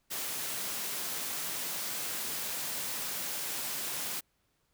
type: high-pass noise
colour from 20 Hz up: white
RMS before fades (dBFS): -36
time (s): 0.1-4.21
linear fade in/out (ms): 20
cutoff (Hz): 110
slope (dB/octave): 48
effects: pink hiss -75 dBFS RMS until 4.73 s